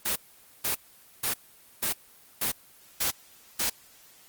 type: noise bursts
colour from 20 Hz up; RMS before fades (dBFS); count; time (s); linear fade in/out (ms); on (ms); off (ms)
white; -27; 7; 0.05-3.7; 10; 110; 480
effects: white hiss -55 dBFS RMS until 4.28 s + Opus 24 kbps

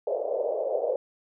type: band-pass noise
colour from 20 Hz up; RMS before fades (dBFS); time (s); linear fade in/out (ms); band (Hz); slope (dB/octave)
white; -28; 0.07-0.96; 2; 460 to 620; 48
effects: none

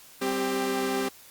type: tone cluster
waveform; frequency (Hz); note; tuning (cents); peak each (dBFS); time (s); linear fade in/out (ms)
sawtooth; 194.1 / 261.5 / 395.3; G3 / C4 / G4; -17 / -1 / +15; -33 / -26 / -24; 0.21-1.09; 10
effects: white hiss -51 dBFS RMS until 1.3 s + Opus 48 kbps

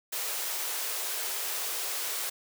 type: high-pass noise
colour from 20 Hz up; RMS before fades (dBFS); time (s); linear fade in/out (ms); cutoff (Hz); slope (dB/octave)
white; -33; 0.12-2.3; 10; 360; 48
effects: none

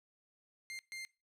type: tone bursts at uneven times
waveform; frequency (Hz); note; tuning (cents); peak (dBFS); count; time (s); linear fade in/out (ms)
sawtooth; 2102; C7; +7; -39; 2; 0.7-0.79 / 0.92-1.05; 0
effects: noise-tail reverb RT60 0.3 s tail -22 dB re dry + low-pass 10000 Hz 12 dB/octave

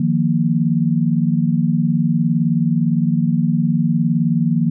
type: chord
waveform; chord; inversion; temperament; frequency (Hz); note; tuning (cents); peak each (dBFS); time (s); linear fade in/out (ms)
sine; Eb suspended second; none; just; 155.56 / 175.01 / 233.3; Eb3 / F3 / Bb3; 0 / +4 / +2; -18; 0-4.7; 5
effects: none

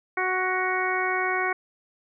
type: harmonic tone with a mistuned harmonic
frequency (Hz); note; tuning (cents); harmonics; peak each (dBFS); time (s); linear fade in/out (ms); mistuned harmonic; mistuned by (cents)
370; F#4; 0; 1 / 2 / 3 / 4 / 5 / 6; -30 / -30 / -30 / -30 / -30 / -30; 0.17-1.53; 5; 5; +25
effects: none

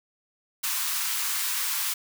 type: high-pass noise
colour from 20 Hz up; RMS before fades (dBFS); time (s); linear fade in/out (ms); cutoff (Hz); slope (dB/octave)
white; -28; 0.63-1.94; 10; 920; 48
effects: none

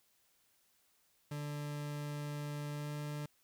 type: tone with pitch glide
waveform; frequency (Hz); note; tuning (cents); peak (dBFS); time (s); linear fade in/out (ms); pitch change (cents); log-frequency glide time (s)
40% pulse; 146.83 to 147.94; D3 to D3; 0 to +13; -38; 1.31-3.26; 5; +13; 2.71-2.91
effects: white hiss -73 dBFS RMS until 3.43 s

